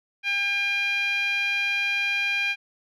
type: tone with band-pass filter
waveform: 10% pulse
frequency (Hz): 803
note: G5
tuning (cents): +41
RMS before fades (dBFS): -25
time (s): 0.23-2.56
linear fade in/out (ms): 50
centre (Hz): 2200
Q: 4.7
effects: none